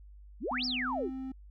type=exponential two-way sweep; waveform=sine; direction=up then down; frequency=177.3 to 5588 to 277.1 Hz; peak=-31 dBFS; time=0.4-1.11 s; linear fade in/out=50 ms; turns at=0.65 s
type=tone with pitch glide; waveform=triangle; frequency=250 to 262.9 Hz; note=B3 to C4; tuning=+21 to +8 cents; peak=-34 dBFS; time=0.51-1.32 s; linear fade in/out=5 ms; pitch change=+87 cents; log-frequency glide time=0.82-0.98 s
effects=added 50 Hz sine -49 dBFS peak until 1.5 s